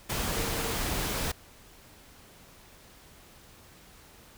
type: tone in noise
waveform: sine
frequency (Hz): 458.1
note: A#4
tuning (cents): -30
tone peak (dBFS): -38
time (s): 0.36-0.72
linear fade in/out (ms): 10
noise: pink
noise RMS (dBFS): -31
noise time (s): 0.09-1.32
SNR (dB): -10
effects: pink hiss -54 dBFS RMS until 4.37 s